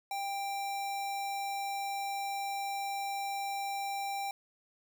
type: tone with sample-and-hold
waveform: sine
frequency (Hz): 794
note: G5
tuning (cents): +22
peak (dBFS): -33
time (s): 0.11-4.31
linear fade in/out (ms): 2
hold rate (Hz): 3150
effects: none